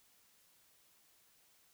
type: silence
effects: white hiss -69 dBFS RMS until 1.73 s